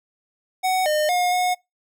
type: tone with pitch steps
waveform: square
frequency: 746 / 608 / 717 / 726 Hz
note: F#5 / D#5 / F5 / F#5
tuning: +14 / -40 / +45 / -33 cents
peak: -19 dBFS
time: 0.63-1.55 s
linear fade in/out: 20 ms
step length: 230 ms
effects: noise-tail reverb RT60 0.2 s tail -25 dB re dry